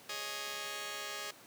5% pulse chord, Ab suspended fourth, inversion none, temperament just, 415.3 / 553.7 / 623 Hz, Ab4 / Db5 / Eb5, 0 / -2 / +2 cents, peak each -33 dBFS, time 0.09-1.31 s, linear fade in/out 5 ms, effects pink hiss -56 dBFS RMS until 1.46 s + high-pass 200 Hz 12 dB/octave

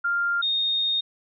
sine tone pair in turn, 1396.9 / 3695 Hz, F6 / A#7, 0 / -16 cents, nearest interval octave + perfect fourth, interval 1684 cents, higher second, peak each -21 dBFS, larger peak neither, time 0.04-0.42 / 0.42-1.01 s, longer second, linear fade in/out 10 ms, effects none

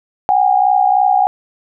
sine tone pair together, 747 / 810.2 Hz, F#5 / G#5, +16 / -43 cents, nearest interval minor second, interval 141 cents, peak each -12 dBFS, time 0.29-1.27 s, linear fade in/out 0 ms, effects none

